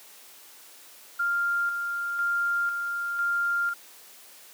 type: tone with tremolo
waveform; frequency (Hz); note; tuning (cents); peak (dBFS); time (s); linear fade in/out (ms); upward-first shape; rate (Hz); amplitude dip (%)
sine; 1396.9; F6; 0; -23; 1.19-3.74; 10; square; 1; 40
effects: white hiss -50 dBFS RMS until 4.53 s + high-pass 300 Hz 12 dB/octave